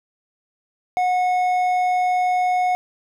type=tone with hard clipping; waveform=triangle; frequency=729 Hz; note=F#5; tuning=26 cents flat; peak=-18 dBFS; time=0.97-2.75 s; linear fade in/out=0 ms; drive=9 dB; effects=none